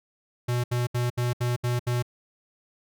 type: tone bursts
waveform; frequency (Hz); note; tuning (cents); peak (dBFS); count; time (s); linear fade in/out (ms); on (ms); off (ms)
square; 122; B2; -21; -24; 7; 0.48-2.026; 10; 160; 71
effects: none